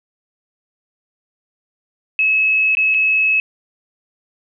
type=tone with dropouts; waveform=sine; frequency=2581 Hz; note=E7; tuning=37 cents flat; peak=-12 dBFS; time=2.19-3.4 s; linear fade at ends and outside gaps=1 ms; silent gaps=2.751-2.77 / 2.942-2.945 s; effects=none